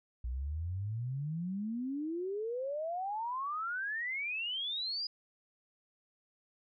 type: exponential sweep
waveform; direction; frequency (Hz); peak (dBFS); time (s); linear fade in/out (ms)
sine; up; 58.27 to 4978; -34; 0.24-5.07; 5
effects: none